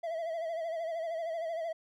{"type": "tone with vibrato", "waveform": "triangle", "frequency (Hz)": 659.3, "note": "E5", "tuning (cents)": 0, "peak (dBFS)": -31, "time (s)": [0.03, 1.73], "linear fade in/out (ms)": 10, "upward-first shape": "sine", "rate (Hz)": 13, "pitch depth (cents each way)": 65, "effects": []}